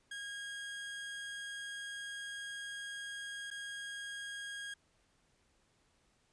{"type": "tone with dropouts", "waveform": "30% pulse", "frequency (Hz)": 1633, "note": "G#6", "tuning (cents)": -30, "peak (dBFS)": -39, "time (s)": [0.11, 4.74], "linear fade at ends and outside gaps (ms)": 5, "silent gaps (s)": [3.504, 3.511], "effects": ["pink hiss -73 dBFS RMS until 6.32 s", "resampled to 22050 Hz"]}